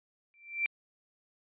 sine tone with exponential growth, 2349 Hz, D7, in tune, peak -24 dBFS, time 0.34-0.66 s, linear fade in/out 0 ms, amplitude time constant 69 ms, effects resampled to 8000 Hz

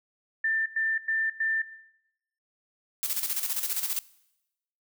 sine tone bursts, 1785 Hz, A6, 24 cents sharp, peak -23 dBFS, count 4, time 0.44-1.62 s, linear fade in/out 5 ms, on 220 ms, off 100 ms
blue noise with tremolo, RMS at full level -28 dBFS, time 3.03-3.99 s, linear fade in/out 0 ms, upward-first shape square, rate 15 Hz, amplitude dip 60%
effects noise-tail reverb RT60 0.9 s tail -21 dB re dry

